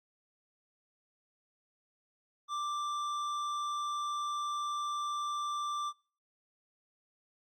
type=tone with hard clipping; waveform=triangle; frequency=1178 Hz; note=D6; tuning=5 cents sharp; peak=-35 dBFS; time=2.48-5.93 s; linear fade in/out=50 ms; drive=14 dB; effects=noise-tail reverb RT60 0.4 s tail -24 dB re dry + Opus 48 kbps